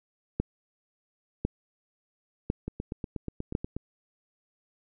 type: two click trains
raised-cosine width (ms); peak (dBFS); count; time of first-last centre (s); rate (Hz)
3; -20 / -13; 10 / 4; 2.68-3.766 / 0.4-3.551; 8.29 / 0.952
effects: none